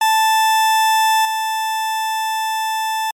40% pulse tone with level steps, 880 Hz, A5, in tune, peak -11 / -17 dBFS, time 0.01-3.11 s, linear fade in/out 5 ms, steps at 1.25 s, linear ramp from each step 2 ms, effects MP3 64 kbps

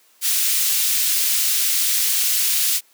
white high-pass noise, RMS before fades -19 dBFS, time 0.21-2.81 s, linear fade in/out 50 ms, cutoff 2700 Hz, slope 12 dB/octave, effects white hiss -56 dBFS RMS until 2.93 s + high-pass 300 Hz 12 dB/octave

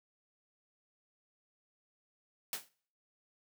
white noise with exponential decay, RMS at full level -34 dBFS, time 2.53-2.69 s, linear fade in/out 1 ms, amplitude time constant 34 ms, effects noise-tail reverb RT60 0.5 s tail -22 dB re dry + high-pass 150 Hz 12 dB/octave

